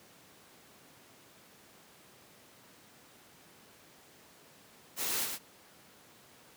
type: noise with echo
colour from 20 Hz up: white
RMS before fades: -34 dBFS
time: 4.96-5.28 s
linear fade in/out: 50 ms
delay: 110 ms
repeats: 1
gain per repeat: -4 dB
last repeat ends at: 5.39 s
effects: pink hiss -58 dBFS RMS until 6.56 s + high-pass 150 Hz 12 dB/octave